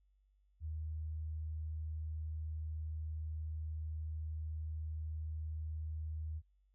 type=tone; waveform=sine; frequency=78.3 Hz; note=D#2; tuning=11 cents sharp; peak=-39 dBFS; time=0.6-6.42 s; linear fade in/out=50 ms; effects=noise-tail reverb RT60 0.1 s tail -21 dB re dry + added 49 Hz sine -69 dBFS peak until 6.74 s